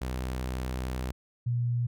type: tone pair in turn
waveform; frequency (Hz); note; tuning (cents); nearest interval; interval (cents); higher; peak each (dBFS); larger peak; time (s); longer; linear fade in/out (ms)
sawtooth / sine; 63.5 / 120.14; B1 / B2; +49 / -47; major seventh; 1104; second; -27 / -25; second; 0.01-1.12 / 1.46-1.87; first; 10
effects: none